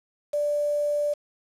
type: tone with quantisation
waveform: sine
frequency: 587.3 Hz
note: D5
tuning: in tune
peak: -22 dBFS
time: 0.33-1.14 s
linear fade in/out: 10 ms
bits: 7
effects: low-pass 10000 Hz 12 dB/octave